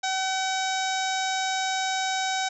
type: harmonic tone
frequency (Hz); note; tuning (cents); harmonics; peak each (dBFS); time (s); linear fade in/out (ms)
760; F#5; +46; 1 / 2 / 3 / 4 / 5 / 6 / 7 / 8 / 9 / 10; -27 / -32 / -35 / -41 / -33 / -45 / -37 / -38 / -39 / -44; 0.03-2.49; 10
effects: none